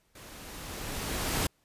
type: noise with level ramp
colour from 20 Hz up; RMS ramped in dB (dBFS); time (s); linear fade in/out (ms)
pink; -49 to -28; 0.15-1.47; 5
effects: pink hiss -70 dBFS RMS until 1.64 s + resampled to 32000 Hz